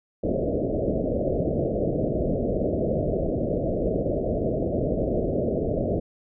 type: low-pass noise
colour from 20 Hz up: white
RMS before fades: -25 dBFS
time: 0.23-6 s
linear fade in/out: 10 ms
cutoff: 650 Hz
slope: 96 dB/octave
effects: none